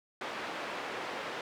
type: band-pass noise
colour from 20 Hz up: pink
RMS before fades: -39 dBFS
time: 0.21-1.41 s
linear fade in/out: 2 ms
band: 420 to 2700 Hz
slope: 12 dB/octave
effects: none